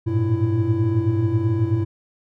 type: tone cluster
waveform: triangle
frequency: 99.7 / 110.5 / 118.2 / 332.1 Hz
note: G2 / A2 / A#2 / E4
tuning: +30 / +8 / +24 / +13 cents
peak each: -21 dBFS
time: 0.06-1.85 s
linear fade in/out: 20 ms
effects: none